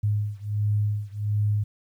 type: beating tone pair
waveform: sine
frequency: 103.83 / 105.23 Hz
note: G#2 / G#2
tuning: 0 / +23 cents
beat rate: 1.4 Hz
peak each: -25 / -26 dBFS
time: 0.03-1.64 s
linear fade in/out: 10 ms
effects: 10-bit